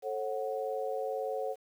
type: chord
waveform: sine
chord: F# minor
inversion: first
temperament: equal with one note detuned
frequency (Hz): 440 / 541.7 / 740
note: A4 / C#5 / F#5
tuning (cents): 0 / -40 / 0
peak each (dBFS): -36 / -35 / -38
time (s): 0.02-1.56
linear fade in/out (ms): 50
effects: 10-bit